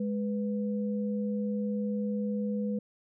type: tone pair together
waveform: sine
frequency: 207.7 / 494 Hz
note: G#3 / B4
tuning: 0 / 0 cents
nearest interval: octave + minor third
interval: 1500 cents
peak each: -29 / -36 dBFS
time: 0-2.79 s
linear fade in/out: 5 ms
effects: none